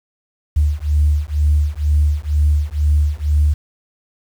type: beating tone pair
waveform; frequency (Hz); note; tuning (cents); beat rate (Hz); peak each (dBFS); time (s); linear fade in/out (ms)
sine; 73.42 / 75.52; D2 / D2; 0 / +49; 2.1; -15; 0.56-3.54; 10
effects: tanh soft clip ceiling -5 dBFS + 7-bit